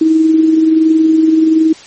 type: tone with amplitude modulation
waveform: sine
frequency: 318.9 Hz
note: D#4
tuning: 43 cents sharp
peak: -4 dBFS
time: 0.01-1.73 s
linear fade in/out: 5 ms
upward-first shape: sine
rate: 21.3 Hz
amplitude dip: 40%
effects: white hiss -36 dBFS RMS until 1.86 s + MP3 32 kbps